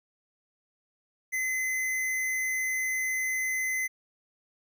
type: tone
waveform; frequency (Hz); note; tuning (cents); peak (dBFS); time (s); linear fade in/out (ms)
square; 2042; C7; -43; -28; 1.32-3.88; 20
effects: none